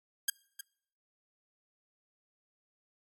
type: tone with echo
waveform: 5% pulse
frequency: 1612 Hz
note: G6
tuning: 48 cents sharp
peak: -15 dBFS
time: 0.28-0.3 s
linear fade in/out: 5 ms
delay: 310 ms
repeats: 1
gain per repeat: -13 dB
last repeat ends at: 0.61 s
effects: noise-tail reverb RT60 0.7 s tail -26 dB re dry + AAC 64 kbps